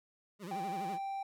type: tone with vibrato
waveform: 25% pulse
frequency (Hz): 186.9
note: F#3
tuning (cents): +18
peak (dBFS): -38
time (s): 0.39-0.99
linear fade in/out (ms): 50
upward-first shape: sine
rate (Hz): 12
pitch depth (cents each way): 200
type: tone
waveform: triangle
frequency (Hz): 784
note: G5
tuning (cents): 0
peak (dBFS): -34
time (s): 0.51-1.23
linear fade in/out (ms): 5
effects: none